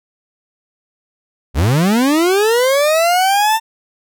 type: linear sweep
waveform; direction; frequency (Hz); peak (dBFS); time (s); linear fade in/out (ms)
40% pulse; up; 57.5 to 904; -10; 1.54-3.6; 50
effects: none